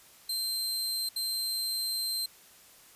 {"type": "tone bursts at uneven times", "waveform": "sawtooth", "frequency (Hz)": 4135, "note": "C8", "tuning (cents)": -21, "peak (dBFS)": -27, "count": 2, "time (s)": [[0.29, 1.09], [1.16, 2.26]], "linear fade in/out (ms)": 5, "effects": ["white hiss -56 dBFS RMS until 2.95 s", "resampled to 32000 Hz"]}